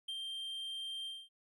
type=tone with ADSR envelope; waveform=triangle; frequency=3165 Hz; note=G7; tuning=16 cents sharp; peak=-36 dBFS; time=0.08-1.29 s; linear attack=8 ms; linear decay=56 ms; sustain=-2 dB; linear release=230 ms; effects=none